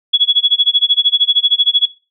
sine tone with tremolo, 3370 Hz, G#7, 25 cents sharp, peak -5 dBFS, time 0.13-1.86 s, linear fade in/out 10 ms, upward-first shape sine, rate 13 Hz, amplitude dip 100%, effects noise-tail reverb RT60 0.3 s tail -19 dB re dry

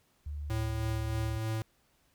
sine tone with pitch glide, 73.42 to 73 Hz, D2 to D2, 0 to -10 cents, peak -35 dBFS, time 0.26-1.38 s, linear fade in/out 5 ms, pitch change -10 cents, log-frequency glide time 0.46-0.88 s
square tone with tremolo, 110.6 Hz, A2, 9 cents sharp, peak -31 dBFS, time 0.5-1.62 s, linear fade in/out 0 ms, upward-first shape sine, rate 3.2 Hz, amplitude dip 30%
effects pink hiss -70 dBFS RMS until 2.14 s

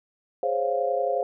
sine chord, Db major seventh, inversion second, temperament equal, 415.3 / 523.3 / 554.4 / 698.5 Hz, Ab4 / C5 / Db5 / F5, 0 / 0 / 0 / 0 cents, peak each -31 / -26 / -29 / -27 dBFS, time 0.43-1.23 s, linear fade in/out 2 ms, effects none

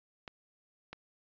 clicks, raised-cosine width 0.3 ms, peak -27 dBFS, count 2, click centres 0.278 / 0.93 s, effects resampled to 16000 Hz

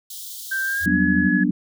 white high-pass noise, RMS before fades -35 dBFS, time 0.1-0.86 s, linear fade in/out 5 ms, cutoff 3100 Hz, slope 96 dB/octave
sine tone with pitch glide, 1571 to 1693.5 Hz, G6 to G#6, +3 to +33 cents, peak -21 dBFS, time 0.51-1.44 s, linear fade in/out 10 ms, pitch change +130 cents, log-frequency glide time 0.64-0.99 s
sine tone, 84.8 Hz, E2, 50 cents sharp, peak -29 dBFS, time 0.8-1.3 s, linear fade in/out 50 ms
sine chord, G major seventh, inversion third, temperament just, 183.75 / 196 / 245 / 294 Hz, F#3 / G3 / B3 / D4, -12 / 0 / -14 / +2 cents, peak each -22 dBFS, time 0.86-1.51 s, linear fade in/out 5 ms
effects none

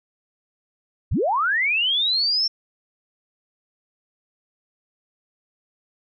sine linear sweep, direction up, 31.62 to 5460 Hz, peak -18 dBFS, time 1.11-2.48 s, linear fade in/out 10 ms, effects none

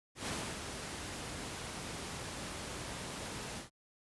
pink noise with ADSR envelope, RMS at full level -37 dBFS, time 0.15-3.7 s, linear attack 120 ms, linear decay 300 ms, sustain -5 dB, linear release 130 ms, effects high-pass 60 Hz 12 dB/octave + resampled to 24000 Hz

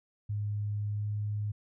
sine tone with pitch glide, 103.83 to 104.49 Hz, G#2 to G#2, 0 to +11 cents, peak -30 dBFS, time 0.29-1.52 s, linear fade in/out 10 ms, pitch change +11 cents, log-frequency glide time 0.92-1.06 s, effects none

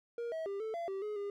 triangle tone with pitch steps, 470.8 / 644 / 397.6 / 440.1 / 680 / 387.9 / 421.7 / 404.5 Hz, A#4 / E5 / G4 / A4 / F5 / G4 / G#4 / G#4, +17 / -41 / +25 / 0 / -46 / -18 / +26 / -46 cents, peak -34 dBFS, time 0.18-1.3 s, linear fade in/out 2 ms, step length 140 ms, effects none

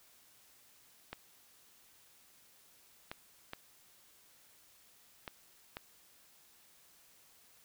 clicks, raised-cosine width 0.3 ms, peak -25 dBFS, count 5, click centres 1.13 / 3.115 / 3.534 / 5.278 / 5.769 s, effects white hiss -64 dBFS RMS until 7.64 s

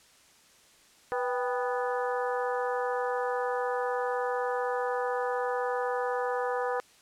harmonic tone with a mistuned harmonic, 246.9 Hz, B3, in tune, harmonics 2 / 3 / 4 / 5 / 6 / 7, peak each -30 / -34 / -36 / -38 / -40 / -41 dBFS, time 1.12-6.8 s, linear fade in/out 0 ms, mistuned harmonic 3, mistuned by +90 cents, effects white hiss -59 dBFS RMS until 7.01 s + low-pass 9000 Hz 12 dB/octave

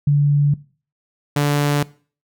sine / sawtooth tone pair in turn, 144.4 / 145.24 Hz, D3 / D3, -29 / -19 cents, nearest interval unison, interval 10 cents, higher second, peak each -11 / -11 dBFS, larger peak neither, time 0.07-0.54 / 1.36-1.83 s, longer neither, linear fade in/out 5 ms, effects noise-tail reverb RT60 0.4 s tail -20 dB re dry

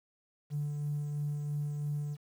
triangle tone with tremolo, 146.83 Hz, D3, in tune, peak -27 dBFS, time 0.5-2.17 s, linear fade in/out 50 ms, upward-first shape sine, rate 3 Hz, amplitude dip 40%, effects tanh soft clip ceiling -28 dBFS + 10-bit

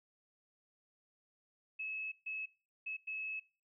sine tone bursts at uneven times, 2587 Hz, E7, 33 cents flat, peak -38 dBFS, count 4, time 1.79-2.12 / 2.26-2.46 / 2.86-2.97 / 3.07-3.4 s, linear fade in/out 10 ms, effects noise-tail reverb RT60 0.5 s tail -26 dB re dry

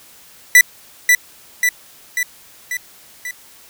45% pulse tone with echo, 1975.5 Hz, B6, in tune, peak -4 dBFS, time 0.55-0.61 s, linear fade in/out 2 ms, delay 540 ms, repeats 5, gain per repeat -4 dB, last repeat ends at 3.31 s, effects white hiss -45 dBFS RMS until 3.69 s

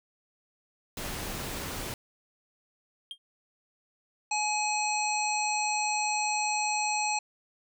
pink noise, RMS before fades -36 dBFS, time 0.97-1.94 s, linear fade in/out 2 ms
triangle tone with exponential decay, 3209 Hz, G7, 40 cents sharp, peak -31 dBFS, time 3.11-3.18 s, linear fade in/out 1 ms, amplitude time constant 15 ms
harmonic tone, 845 Hz, G#5, 30 cents sharp, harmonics 1 / 3 / 5 / 7 / 9, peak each -29 / -32 / -37 / -38 / -35 dBFS, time 4.31-7.19 s, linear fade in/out 5 ms
effects none

